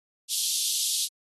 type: high-pass noise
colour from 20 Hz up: pink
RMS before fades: -27 dBFS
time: 0.28-1.09 s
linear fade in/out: 50 ms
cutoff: 3300 Hz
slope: 48 dB/octave
effects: AAC 32 kbps